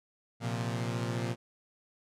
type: chord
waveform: sawtooth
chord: Bb suspended second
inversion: none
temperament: equal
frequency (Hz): 116.54 / 130.81 / 174.61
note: Bb2 / C3 / F3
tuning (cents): 0 / 0 / 0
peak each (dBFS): -29 / -34 / -35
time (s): 0.4-1.36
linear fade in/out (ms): 50
effects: low-pass 9000 Hz 12 dB/octave